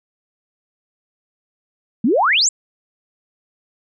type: exponential sweep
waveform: sine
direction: up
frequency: 200.7 to 7902 Hz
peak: -12 dBFS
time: 2.04-2.49 s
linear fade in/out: 5 ms
effects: none